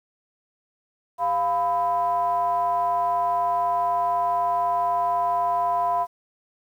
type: ring-modulated tone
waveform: triangle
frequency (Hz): 150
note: D3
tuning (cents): +37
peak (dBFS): -15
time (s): 1.18-6.07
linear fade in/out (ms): 50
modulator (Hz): 848
effects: 9-bit